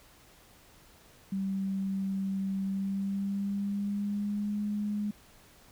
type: tone with pitch glide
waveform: sine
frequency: 193.7 to 207.6 Hz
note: G3 to G#3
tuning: -20 to 0 cents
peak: -29 dBFS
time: 1.32-5.11 s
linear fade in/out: 5 ms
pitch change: +120 cents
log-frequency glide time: 2.64-4.61 s
effects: pink hiss -58 dBFS RMS until 5.71 s